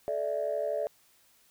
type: chord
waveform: sine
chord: A suspended fourth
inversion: none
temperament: equal with one note detuned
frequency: 434.7 / 587.3 / 659.3 Hz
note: A4 / D5 / E5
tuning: -21 / 0 / 0 cents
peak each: -35 / -30 / -33 dBFS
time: 0.08-0.87 s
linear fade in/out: 0 ms
effects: tanh soft clip ceiling -21 dBFS + white hiss -64 dBFS RMS until 1.5 s